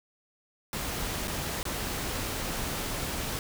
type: noise with dropouts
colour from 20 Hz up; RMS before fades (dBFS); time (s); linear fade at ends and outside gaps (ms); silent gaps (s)
pink; -33; 0.73-3.39; 1; 1.274-1.279 / 1.63-1.653
effects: none